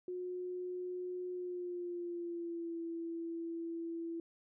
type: tone with pitch glide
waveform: sine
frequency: 361.7 to 333.6 Hz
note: F#4 to E4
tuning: -39 to +21 cents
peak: -38 dBFS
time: 0.08-4.2 s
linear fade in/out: 2 ms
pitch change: -140 cents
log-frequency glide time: 1.31-2.8 s
effects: none